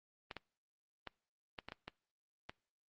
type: clicks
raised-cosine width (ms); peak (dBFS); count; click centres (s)
0.3; -28; 8; 0.312 / 0.367 / 1.073 / 1.588 / 1.686 / 1.721 / 1.88 / 2.495
effects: noise-tail reverb RT60 0.5 s tail -26 dB re dry + Opus 24 kbps